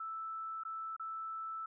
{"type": "tone with dropouts", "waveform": "sine", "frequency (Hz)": 1318.5, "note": "E6", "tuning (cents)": 0, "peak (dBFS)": -39, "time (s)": [0, 1.66], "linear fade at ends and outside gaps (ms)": 5, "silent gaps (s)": [[0.636, 0.65], [0.965, 0.996]], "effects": []}